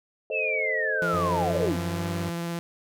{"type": "chord", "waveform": "sine", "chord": "A diminished", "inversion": "none", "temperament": "equal", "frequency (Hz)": [440, 523.3, 622.3], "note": ["A4", "C5", "Eb5"], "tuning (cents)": [0, 0, 0], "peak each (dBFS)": -32, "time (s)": [0.3, 1.69], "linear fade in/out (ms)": 2}
{"type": "linear sweep", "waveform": "sine", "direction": "down", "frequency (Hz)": [2700, 201.3], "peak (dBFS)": -25, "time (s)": [0.31, 1.78], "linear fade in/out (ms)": 50}
{"type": "tone with vibrato", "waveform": "sawtooth", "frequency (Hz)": 170, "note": "F3", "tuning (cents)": -46, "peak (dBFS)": -25, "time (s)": [1.02, 2.59], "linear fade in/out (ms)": 0, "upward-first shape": "sine", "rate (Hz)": 17, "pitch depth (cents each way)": 9}
{"type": "tone with pitch glide", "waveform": "sawtooth", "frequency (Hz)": [90.5, 94.83], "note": ["F#2", "F#2"], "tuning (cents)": [-38, 43], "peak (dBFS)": -27, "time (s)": [1.13, 2.3], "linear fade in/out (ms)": 10, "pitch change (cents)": 81, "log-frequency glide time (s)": [1.82, 2.06]}
{"effects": []}